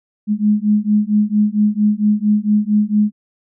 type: beating tone pair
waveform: sine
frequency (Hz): 207.7 / 212.1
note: G#3 / G#3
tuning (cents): 0 / +37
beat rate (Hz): 4.4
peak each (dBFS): -15 / -15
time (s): 0.27-3.12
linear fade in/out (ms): 50
effects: none